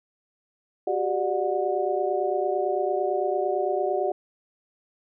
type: tone cluster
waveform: sine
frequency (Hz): 369.3 / 398.2 / 594 / 729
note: F#4 / G4 / D5 / F#5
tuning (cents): -3 / +27 / +20 / -26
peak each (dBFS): -28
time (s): 0.87-4.12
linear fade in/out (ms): 5
effects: none